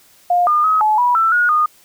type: tone with pitch steps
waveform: sine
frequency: 708 / 1212 / 1272 / 857 / 976 / 1331 / 1444 / 1227 Hz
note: F5 / D#6 / D#6 / A5 / B5 / E6 / F#6 / D#6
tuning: +23 / -46 / +38 / -46 / -21 / +16 / -43 / -25 cents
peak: -11 dBFS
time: 0.3-1.66 s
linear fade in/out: 5 ms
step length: 170 ms
effects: white hiss -50 dBFS RMS until 1.84 s